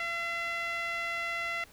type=tone with band-pass filter; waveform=sawtooth; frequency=679 Hz; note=F5; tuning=49 cents flat; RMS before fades=-34 dBFS; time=0-1.64 s; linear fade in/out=2 ms; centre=2100 Hz; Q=2.6; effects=pink hiss -57 dBFS RMS until 1.72 s